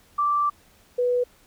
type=tone pair in turn; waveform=sine; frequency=1170 / 491.9 Hz; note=D6 / B4; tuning=-7 / -7 cents; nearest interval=octave + minor third; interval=1500 cents; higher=first; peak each=-19 dBFS; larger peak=neither; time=0.18-0.5 / 0.98-1.24 s; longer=first; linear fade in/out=10 ms; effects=pink hiss -57 dBFS RMS until 1.46 s